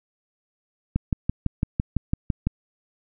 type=click train; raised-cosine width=5 ms; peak=-9 dBFS; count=10; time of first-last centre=0.96-2.47 s; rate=5.96 Hz; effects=none